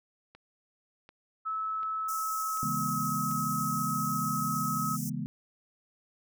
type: click train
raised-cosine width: 0.3 ms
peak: -35 dBFS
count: 5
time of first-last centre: 0.35-3.313 s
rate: 1.35 Hz
type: tone with pitch glide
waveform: sine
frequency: 1301 to 1280.1 Hz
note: E6 to D#6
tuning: -23 to +49 cents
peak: -30 dBFS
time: 1.45-4.97 s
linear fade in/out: 20 ms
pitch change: -28 cents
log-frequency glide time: 1.96-2.98 s
type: high-pass noise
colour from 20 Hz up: pink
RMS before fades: -40 dBFS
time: 2.08-5.1 s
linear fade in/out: 10 ms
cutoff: 5400 Hz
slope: 96 dB/octave
type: chord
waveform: sine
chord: C# minor seventh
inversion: none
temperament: equal with one note detuned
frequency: 138.59 / 164.81 / 207.7 / 242.3 Hz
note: C#3 / E3 / G#3 / B3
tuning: 0 / 0 / 0 / -33 cents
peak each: -37 dBFS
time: 2.63-5.26 s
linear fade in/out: 0 ms
effects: none